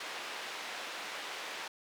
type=band-pass noise; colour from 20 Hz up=white; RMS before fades=-42 dBFS; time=0-1.68 s; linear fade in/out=5 ms; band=420 to 3100 Hz; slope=12 dB/octave; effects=none